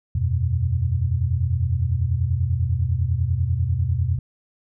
sine chord, E suspended second, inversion none, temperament equal, 82.41 / 92.5 / 123.47 Hz, E2 / F#2 / B2, 0 / 0 / 0 cents, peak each -23 dBFS, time 0.15-4.19 s, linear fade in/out 5 ms, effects none

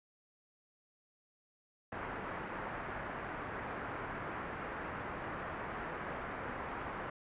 white low-pass noise, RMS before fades -42 dBFS, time 1.92-7.1 s, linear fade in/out 5 ms, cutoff 1700 Hz, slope 24 dB/octave, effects resampled to 8000 Hz

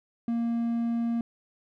triangle tone, 233.1 Hz, A#3, in tune, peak -23 dBFS, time 0.28-1.21 s, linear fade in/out 2 ms, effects none

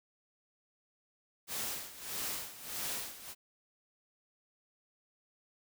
white noise with tremolo, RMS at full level -37 dBFS, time 1.47-3.35 s, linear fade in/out 50 ms, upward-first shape sine, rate 1.6 Hz, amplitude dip 80%, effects none

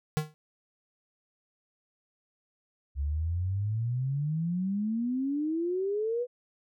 square tone with exponential decay, 153.5 Hz, D#3, 23 cents flat, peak -22 dBFS, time 0.17-0.34 s, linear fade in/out 0 ms, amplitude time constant 35 ms
sine exponential sweep, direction up, 68 to 500 Hz, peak -27 dBFS, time 2.95-6.27 s, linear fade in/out 50 ms
effects none

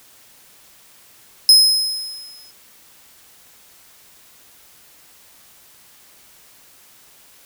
40% pulse tone with exponential decay, 5120 Hz, D#8, 49 cents sharp, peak -4 dBFS, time 1.49-2.51 s, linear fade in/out 1 ms, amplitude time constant 220 ms, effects white hiss -49 dBFS RMS until 7.45 s

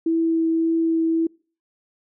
sine tone with vibrato, 327.4 Hz, E4, 12 cents flat, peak -17 dBFS, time 0.06-1.27 s, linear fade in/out 5 ms, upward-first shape triangle, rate 1.8 Hz, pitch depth 9 cents each way, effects noise-tail reverb RT60 0.4 s tail -26 dB re dry

